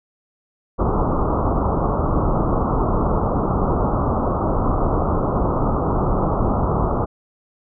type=low-pass noise; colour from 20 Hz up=pink; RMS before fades=-19 dBFS; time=0.78-7.06 s; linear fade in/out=20 ms; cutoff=1300 Hz; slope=96 dB/octave; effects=none